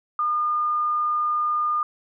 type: tone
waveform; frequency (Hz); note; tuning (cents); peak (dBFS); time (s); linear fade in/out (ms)
sine; 1214; D#6; -43; -20; 0.19-1.83; 2
effects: none

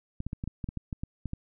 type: clicks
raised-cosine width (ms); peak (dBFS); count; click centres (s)
5; -21; 12; 0.204 / 0.266 / 0.331 / 0.439 / 0.476 / 0.642 / 0.689 / 0.773 / 0.928 / 1.035 / 1.257 / 1.334
effects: none

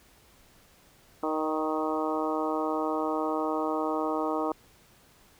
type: harmonic tone with a mistuned harmonic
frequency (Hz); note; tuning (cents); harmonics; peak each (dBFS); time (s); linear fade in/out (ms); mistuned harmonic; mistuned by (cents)
156.4; D#3; +9; 2 / 3 / 4 / 5 / 6 / 7 / 8; -31 / -33 / -34 / -35 / -36 / -36 / -37; 1.23-4.52; 2; 4; -17
effects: pink hiss -59 dBFS RMS until 5.39 s

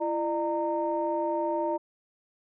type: tone cluster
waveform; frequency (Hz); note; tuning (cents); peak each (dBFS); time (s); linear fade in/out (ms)
sine; 337.4 / 603 / 921; E4 / D5 / A#5; +40 / +46 / -21; -30 / -29 / -30; 0-1.78; 20
effects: tanh soft clip ceiling -16 dBFS

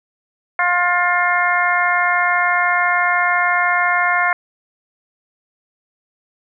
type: harmonic tone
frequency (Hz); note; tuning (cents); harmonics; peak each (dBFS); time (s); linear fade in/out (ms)
354; F4; +23; 2 / 3 / 4 / 5 / 6; -20 / -20 / -20 / -20 / -20; 0.59-4.33; 2
effects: none

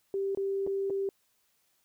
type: tone with dropouts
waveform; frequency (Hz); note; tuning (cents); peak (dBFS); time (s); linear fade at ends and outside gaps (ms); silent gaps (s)
sine; 392; G4; 0; -28; 0.14-1.09; 1; 0.349-0.373 / 0.666-0.673 / 0.899-0.904
effects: white hiss -72 dBFS RMS until 1.84 s

